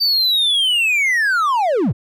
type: linear sweep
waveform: triangle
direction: down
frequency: 4646 to 77.78 Hz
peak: -12 dBFS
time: 0-1.93 s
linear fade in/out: 20 ms
effects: none